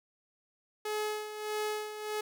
sawtooth tone with tremolo, 425 Hz, G#4, 40 cents sharp, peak -27 dBFS, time 0.85-2.21 s, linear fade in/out 5 ms, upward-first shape sine, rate 1.6 Hz, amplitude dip 65%, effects none

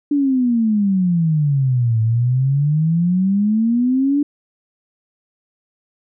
sine exponential two-way sweep, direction down then up, 293.7 to 110 to 293.7 Hz, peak -13 dBFS, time 0.11-4.23 s, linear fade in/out 5 ms, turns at 2.01 s, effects none

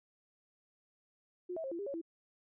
sine tone with pitch steps, 359.3 / 648 / 535 / 338.9 / 402.7 / 557 / 331.9 Hz, F4 / E5 / C5 / E4 / G4 / C#5 / E4, +49 / -30 / +38 / +48 / +47 / +8 / +12 cents, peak -37 dBFS, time 1.49-2.015 s, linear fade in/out 10 ms, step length 75 ms, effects none

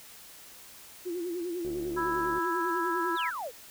sine tone with vibrato, 349 Hz, F4, 1 cent flat, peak -31 dBFS, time 1.05-3.17 s, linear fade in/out 20 ms, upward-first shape sine, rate 10 Hz, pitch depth 78 cents each way
click train, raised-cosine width 2 ms, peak -31 dBFS, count 55, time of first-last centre 1.65-2.382 s, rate 73.8 Hz
harmonic tone, 329.8 Hz, E4, 1 cent sharp, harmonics 3 / 4 / 5, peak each -31 / -33 / -35 dBFS, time 1.96-3.31 s, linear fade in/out 20 ms
sine exponential sweep, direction down, 4268 to 428.2 Hz, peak -33 dBFS, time 3.15-3.52 s, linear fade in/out 50 ms
effects white hiss -50 dBFS RMS until 3.7 s

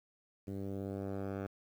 10% pulse tone with low-pass filter sweep, 98 Hz, G2, in tune, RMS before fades -40 dBFS, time 0.47-1.47 s, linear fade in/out 10 ms, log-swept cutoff 330 to 1400 Hz, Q 0.86, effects 10-bit

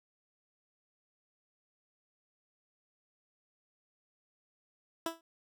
15% pulse tone with exponential decay, 330 Hz, E4, 2 cents sharp, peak -23 dBFS, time 5.06-5.21 s, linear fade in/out 2 ms, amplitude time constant 32 ms, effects none

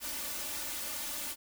white noise with comb filter, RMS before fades -38 dBFS, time 0-1.36 s, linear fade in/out 50 ms, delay 3.4 ms, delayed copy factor +1, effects none

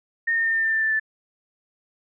sine tone with pitch steps, 1836 / 1824.4 / 1812.8 / 1801.3 / 1789.9 / 1778.6 / 1767.3 / 1756.1 Hz, A#6 / A#6 / A#6 / A6 / A6 / A6 / A6 / A6, -27 / -38 / -49 / +40 / +29 / +18 / +7 / -4 cents, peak -19 dBFS, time 0.27-0.998 s, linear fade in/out 10 ms, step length 91 ms, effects none

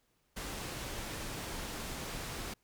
pink low-pass noise, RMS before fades -41 dBFS, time 0.36-2.54 s, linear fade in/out 10 ms, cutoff 12000 Hz, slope 12 dB/octave, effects pink hiss -75 dBFS RMS until 2.63 s

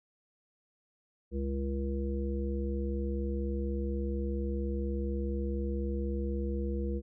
harmonic tone, 68.3 Hz, C#2, 25 cents flat, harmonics 1 / 3 / 5 / 7, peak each -32 / -37 / -39 / -40 dBFS, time 1.31-7.02 s, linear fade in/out 50 ms, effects none

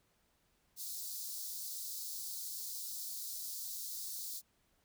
white high-pass noise, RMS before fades -43 dBFS, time 0.76-4.42 s, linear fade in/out 50 ms, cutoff 4000 Hz, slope 48 dB/octave, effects pink hiss -75 dBFS RMS until 4.84 s

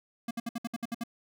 square tone bursts, 233.1 Hz, A#3, in tune, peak -32 dBFS, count 9, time 0.28-1.037 s, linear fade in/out 5 ms, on 29 ms, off 62 ms, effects none

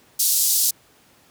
white band-pass noise, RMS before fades -19 dBFS, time 0.19-0.71 s, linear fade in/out 10 ms, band 4500 to 15000 Hz, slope 24 dB/octave, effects pink hiss -55 dBFS RMS until 1.3 s + high-pass 100 Hz 12 dB/octave

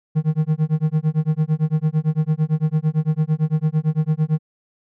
triangle tone with tremolo, 155.56 Hz, D#3, in tune, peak -11 dBFS, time 0.15-4.39 s, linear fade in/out 20 ms, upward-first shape sine, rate 8.9 Hz, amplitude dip 100%, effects none

